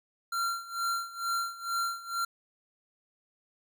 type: tone with tremolo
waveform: square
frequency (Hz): 1373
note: F6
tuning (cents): -30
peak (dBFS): -28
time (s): 0.32-2.25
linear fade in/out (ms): 5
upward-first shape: sine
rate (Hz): 2.2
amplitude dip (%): 85
effects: none